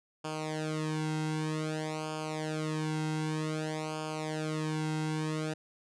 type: tone with flanger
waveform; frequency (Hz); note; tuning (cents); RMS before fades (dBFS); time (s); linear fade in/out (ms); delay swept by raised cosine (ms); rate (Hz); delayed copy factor
sawtooth; 155.56; D#3; 0; -34; 0.24-5.54; 10; 0.51 to 1.71; 0.53; -0.95
effects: resampled to 22050 Hz